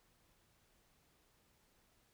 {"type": "silence", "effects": ["pink hiss -73 dBFS RMS until 2.13 s"]}